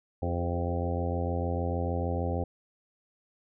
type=harmonic tone with a mistuned harmonic; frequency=86.6 Hz; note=F2; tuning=14 cents flat; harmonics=1 / 2 / 3 / 4 / 5 / 6 / 7 / 8 / 9; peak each=-30 / -37 / -37 / -40 / -39 / -36 / -42 / -41 / -39 dBFS; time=0.22-2.44 s; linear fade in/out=5 ms; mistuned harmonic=5; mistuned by=-28 cents; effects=none